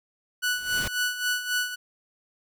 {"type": "tone with tremolo", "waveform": "sawtooth", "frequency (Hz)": 1480, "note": "F#6", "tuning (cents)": 0, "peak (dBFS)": -19, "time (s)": [0.42, 1.76], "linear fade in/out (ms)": 20, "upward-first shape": "sine", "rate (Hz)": 3.7, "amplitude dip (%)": 70}
{"type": "noise with exponential growth", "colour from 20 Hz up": "pink", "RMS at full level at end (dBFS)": -29, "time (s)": [0.45, 0.88], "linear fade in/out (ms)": 5, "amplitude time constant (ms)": 92}
{"effects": []}